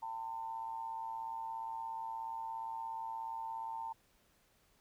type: tone with amplitude modulation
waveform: sine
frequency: 901 Hz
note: A5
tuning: 41 cents sharp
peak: -36 dBFS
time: 0.02-3.93 s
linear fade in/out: 10 ms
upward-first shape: sine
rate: 117 Hz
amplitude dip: 65%
effects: pink hiss -71 dBFS RMS until 4.8 s